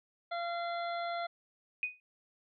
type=harmonic tone; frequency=687 Hz; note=F5; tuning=29 cents flat; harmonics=1 / 2 / 3 / 5 / 6; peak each=-35 / -41 / -45 / -49 / -51 dBFS; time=0.31-1.27 s; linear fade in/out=10 ms
type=tone with exponential decay; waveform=sine; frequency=2489 Hz; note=D#7; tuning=in tune; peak=-27 dBFS; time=1.83-2 s; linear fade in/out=1 ms; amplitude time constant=35 ms
effects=none